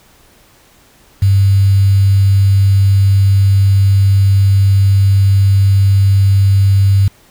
sine tone with quantisation, 98 Hz, G2, in tune, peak -6 dBFS, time 1.22-7.08 s, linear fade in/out 5 ms, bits 5, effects pink hiss -47 dBFS RMS until 7.3 s

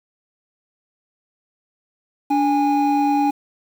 triangle tone pair together, 290.1 / 820.5 Hz, D4 / G#5, -21 / -21 cents, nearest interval octave + tritone, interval 1800 cents, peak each -16 dBFS, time 2.3-3.31 s, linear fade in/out 10 ms, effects 7-bit

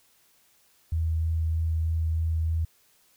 sine tone with vibrato, 80.9 Hz, E2, 32 cents flat, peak -23 dBFS, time 0.92-2.65 s, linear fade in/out 5 ms, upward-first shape sine, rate 3.2 Hz, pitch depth 10 cents each way, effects white hiss -63 dBFS RMS until 3.16 s

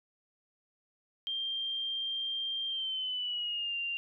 sine tone with pitch glide, 3179 to 2784 Hz, G7 to F7, +24 to -6 cents, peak -32 dBFS, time 1.27-3.97 s, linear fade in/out 0 ms, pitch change -230 cents, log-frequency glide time 2.68-3.76 s, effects none

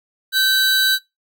45% pulse tone pair together, 1543 / 3934 Hz, G6 / B7, -28 / -7 cents, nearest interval octave + major third, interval 1621 cents, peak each -17 dBFS, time 0.32-0.99 s, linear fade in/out 50 ms, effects noise-tail reverb RT60 0.2 s tail -22 dB re dry

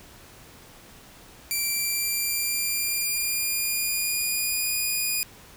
5% pulse tone with pitch glide, 2349 to 2460 Hz, D7 to D#7, 0 to -20 cents, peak -15 dBFS, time 1.51-5.23 s, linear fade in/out 0 ms, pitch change +80 cents, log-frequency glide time 1.68-4.72 s, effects pink hiss -49 dBFS RMS until 5.56 s

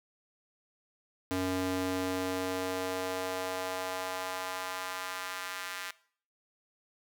square tone with high-pass filter sweep, 92.7 Hz, F#2, 4 cents sharp, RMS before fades -35 dBFS, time 1.31-5.91 s, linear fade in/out 0 ms, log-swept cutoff 220 to 1600 Hz, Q 1.3, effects noise-tail reverb RT60 0.5 s tail -19 dB re dry

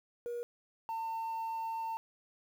sine tone pair in turn, 477.8 / 902 Hz, A#4 / A5, +43 / +43 cents, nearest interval major seventh, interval 1100 cents, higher second, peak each -34 / -32 dBFS, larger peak second, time 0.26-0.43 / 0.89-1.97 s, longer second, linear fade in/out 0 ms, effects tanh soft clip ceiling -34 dBFS + 10-bit

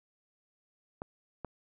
clicks, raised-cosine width 1 ms, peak -24 dBFS, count 2, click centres 1.019 / 1.447 s, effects none

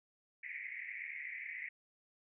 pink band-pass noise, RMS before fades -45 dBFS, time 0.43-1.69 s, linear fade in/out 5 ms, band 1900 to 2300 Hz, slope 96 dB/octave, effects none

